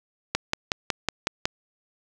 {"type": "click train", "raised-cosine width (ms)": 0.2, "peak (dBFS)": -5, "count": 7, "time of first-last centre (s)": [0.35, 1.455], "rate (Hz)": 5.43, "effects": []}